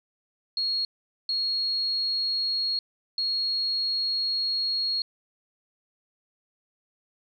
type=tone bursts at uneven times; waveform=sine; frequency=4300 Hz; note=C8; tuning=47 cents sharp; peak=-24 dBFS; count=3; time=0.57-0.85 / 1.29-2.79 / 3.18-5.02 s; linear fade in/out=2 ms; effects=none

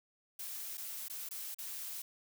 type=noise with dropouts; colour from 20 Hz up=blue; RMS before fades=-43 dBFS; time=0.39-2.02 s; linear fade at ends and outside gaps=5 ms; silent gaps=0.773-0.778 / 1.083-1.098 / 1.29-1.309 / 1.546-1.585 s; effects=none

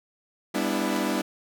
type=chord; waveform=sawtooth; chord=E minor seventh; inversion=first; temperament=equal with one note detuned; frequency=199.65 / 246.9 / 293.7 / 329.6 Hz; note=G3 / B3 / D4 / E4; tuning=+32 / 0 / 0 / 0 cents; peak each=-26 dBFS; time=0.54-1.22 s; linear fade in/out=10 ms; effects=none

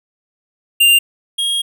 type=tone pair in turn; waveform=square; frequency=2791 / 3265 Hz; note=F7 / G#7; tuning=-2 / -30 cents; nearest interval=minor third; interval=272 cents; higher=second; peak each=-8 / -16 dBFS; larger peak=first; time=0.8-0.99 / 1.38-1.62 s; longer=second; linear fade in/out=10 ms; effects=none

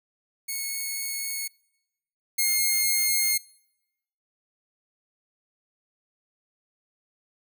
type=tone pair in turn; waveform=5% pulse; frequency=2198 / 2138 Hz; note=C#7 / C7; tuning=-15 / +37 cents; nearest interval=unison; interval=48 cents; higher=first; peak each=-19 / -11 dBFS; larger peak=second; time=0.48-1.48 / 2.38-3.38 s; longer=neither; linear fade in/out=10 ms; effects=noise-tail reverb RT60 0.9 s tail -25 dB re dry

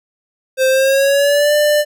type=tone with pitch glide; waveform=square; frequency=523.3 to 594.2 Hz; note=C5 to D5; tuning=0 to +20 cents; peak=-11 dBFS; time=0.57-1.85 s; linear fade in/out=50 ms; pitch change=+220 cents; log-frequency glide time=0.69-1.54 s; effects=none

